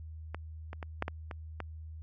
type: clicks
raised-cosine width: 0.5 ms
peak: -23 / -27 / -25 / -15 / -20 / -25 / -22 dBFS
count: 7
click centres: 0.346 / 0.731 / 0.828 / 1.024 / 1.081 / 1.312 / 1.603 s
effects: added 79 Hz sine -42 dBFS peak until 2.02 s